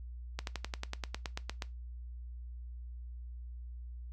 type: slowing click train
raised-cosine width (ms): 0.2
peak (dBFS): -19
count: 13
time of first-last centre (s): 0.39-1.622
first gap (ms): 82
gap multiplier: 1.04
effects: noise-tail reverb RT60 0.2 s tail -18 dB re dry + added 60 Hz sine -42 dBFS peak until 4.12 s